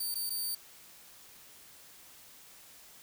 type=tone with dropouts; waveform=10% pulse; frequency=4602 Hz; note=D8; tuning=36 cents flat; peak=-26 dBFS; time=0-0.55 s; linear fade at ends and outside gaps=5 ms; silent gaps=0.144-0.154 / 0.296-0.303 s; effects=white hiss -55 dBFS RMS until 3.02 s